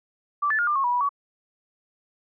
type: tone with pitch steps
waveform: sine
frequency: 1166 / 1746 / 1419 / 1194 / 1089 / 971 / 978 / 1129 Hz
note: D6 / A6 / F6 / D6 / C#6 / B5 / B5 / C#6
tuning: -13 / -14 / +27 / +28 / -31 / -30 / -17 / +31 cents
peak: -20 dBFS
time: 0.42-1.092 s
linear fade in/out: 10 ms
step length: 84 ms
effects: none